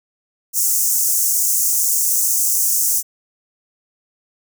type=high-pass noise; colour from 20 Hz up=pink; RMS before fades=-17 dBFS; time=0.53-3.03 s; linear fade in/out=50 ms; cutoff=6100 Hz; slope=48 dB/octave; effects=none